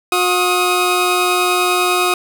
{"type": "tone pair together", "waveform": "20% pulse", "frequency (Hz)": [360, 1255], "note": ["F#4", "D#6"], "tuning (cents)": [-47, 15], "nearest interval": "octave + minor seventh", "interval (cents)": 2162, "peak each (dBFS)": -11, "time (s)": [0.12, 2.14], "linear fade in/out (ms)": 2, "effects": []}